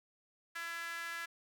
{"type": "tone with high-pass filter", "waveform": "sawtooth", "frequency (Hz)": 335.8, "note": "E4", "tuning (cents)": 32, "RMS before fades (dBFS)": -42, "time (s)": [0.55, 1.26], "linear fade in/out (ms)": 10, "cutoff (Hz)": 1600, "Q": 3.8, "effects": []}